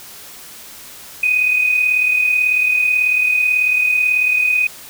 sine tone with amplitude modulation, 2496 Hz, D#7, 5 cents sharp, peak -10 dBFS, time 1.23-4.67 s, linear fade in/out 5 ms, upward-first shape sine, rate 38.2 Hz, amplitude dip 50%, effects white hiss -37 dBFS RMS until 4.89 s

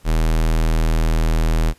square tone, 40.09 Hz, E1, 47 cents flat, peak -15 dBFS, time 0.04-1.74 s, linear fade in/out 50 ms, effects pink hiss -53 dBFS RMS until 1.78 s + resampled to 32000 Hz

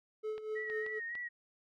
triangle tone with tremolo, 432 Hz, A4, 32 cents flat, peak -32 dBFS, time 0.23-1 s, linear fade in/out 20 ms, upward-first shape triangle, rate 4.1 Hz, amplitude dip 75%
clicks, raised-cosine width 0.3 ms, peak -34 dBFS, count 4, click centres 0.38 / 0.7 / 0.864 / 1.153 s
sine tone with vibrato, 1899 Hz, A#6, 32 cents sharp, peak -38 dBFS, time 0.55-1.29 s, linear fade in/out 20 ms, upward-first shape sine, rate 3.5 Hz, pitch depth 51 cents each way
effects none

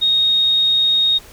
sine tone, 3729 Hz, A#7, in tune, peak -12 dBFS, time 0.01-1.19 s, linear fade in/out 20 ms, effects pink hiss -42 dBFS RMS until 1.32 s

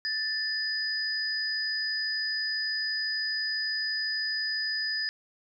sine tone pair together, 1760 / 4973 Hz, A6 / D#8, 0 / -2 cents, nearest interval octave + tritone, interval 1798 cents, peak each -31 / -30 dBFS, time 0.05-5.09 s, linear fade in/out 0 ms, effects none

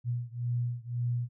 sine beating tone pair, 120 / 121.9 Hz, B2 / B2, -49 / -22 cents, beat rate 1.9 Hz, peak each -32 / -33 dBFS, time 0.04-1.29 s, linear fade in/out 50 ms, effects none

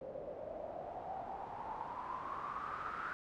white noise with low-pass filter sweep, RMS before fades -44 dBFS, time 0.01-3.13 s, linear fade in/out 0 ms, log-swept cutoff 530 to 1400 Hz, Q 7.8, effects none

